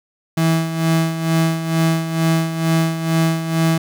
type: tone with tremolo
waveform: 35% pulse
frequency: 163 Hz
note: E3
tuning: 19 cents flat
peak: -11 dBFS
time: 0.37-3.78 s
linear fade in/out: 5 ms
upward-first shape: sine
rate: 2.2 Hz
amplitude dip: 65%
effects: none